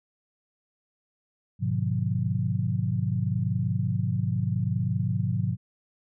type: chord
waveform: sine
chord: G# diminished seventh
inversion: none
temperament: just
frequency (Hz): 103.83 / 124.59 / 149.51 / 179.41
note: G#2 / B2 / D3 / F3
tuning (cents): 0 / +16 / +31 / +47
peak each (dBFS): -28 / -28 / -32 / -30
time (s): 1.59-5.57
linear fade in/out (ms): 50
effects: none